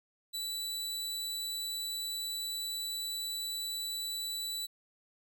sawtooth tone, 3958 Hz, B7, 3 cents sharp, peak -32 dBFS, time 0.33-4.67 s, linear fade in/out 20 ms, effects none

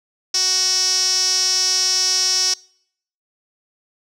sawtooth tone with band-pass filter, 372.5 Hz, F#4, 12 cents sharp, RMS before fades -18 dBFS, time 0.34-2.54 s, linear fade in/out 5 ms, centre 5500 Hz, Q 9.8, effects noise-tail reverb RT60 0.7 s tail -26 dB re dry

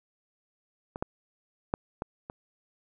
clicks, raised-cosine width 1 ms, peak -22 / -15 / -12 / -18 / -24 dBFS, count 5, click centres 0.959 / 1.025 / 1.739 / 2.021 / 2.299 s, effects none

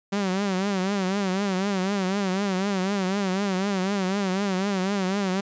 sawtooth tone with vibrato, 193.7 Hz, G3, 20 cents flat, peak -19 dBFS, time 0.12-5.41 s, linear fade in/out 10 ms, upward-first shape triangle, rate 4 Hz, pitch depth 120 cents each way, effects resampled to 16000 Hz

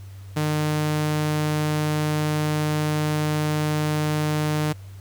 sawtooth tone, 151.9 Hz, D#3, 41 cents flat, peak -17 dBFS, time 0.36-4.73 s, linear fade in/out 10 ms, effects added 97 Hz sine -37 dBFS peak until 5 s + pink hiss -53 dBFS RMS until 5 s

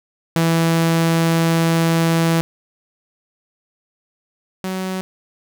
sawtooth tone pair in turn, 165.1 / 187.44 Hz, E3 / F#3, +3 / +23 cents, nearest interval major second, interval 220 cents, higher second, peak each -10 / -18 dBFS, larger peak first, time 0.36-2.41 / 4.64-5.01 s, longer first, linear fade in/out 0 ms, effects none

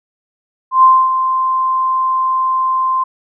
sine tone with ADSR envelope, 1043 Hz, C6, 6 cents flat, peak -3 dBFS, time 0.71-3.04 s, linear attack 120 ms, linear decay 260 ms, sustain -9 dB, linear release 10 ms, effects none

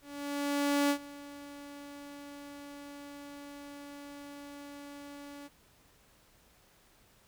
sawtooth tone with ADSR envelope, 285.7 Hz, D4, 48 cents flat, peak -21 dBFS, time 0.01-5.49 s, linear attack 890 ms, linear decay 79 ms, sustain -20 dB, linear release 29 ms, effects pink hiss -64 dBFS RMS until 7.27 s

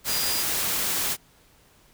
sine tone in noise, 4870 Hz, D#8, 38 cents flat, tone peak -29 dBFS, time 0.07-0.45 s, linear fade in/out 50 ms, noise white, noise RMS -26 dBFS, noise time 0.04-1.17 s, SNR -6 dB, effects pink hiss -58 dBFS RMS until 1.93 s

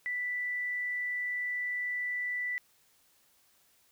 sine tone, 1975.5 Hz, B6, in tune, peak -31 dBFS, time 0.06-2.58 s, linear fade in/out 0 ms, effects white hiss -67 dBFS RMS until 3.91 s

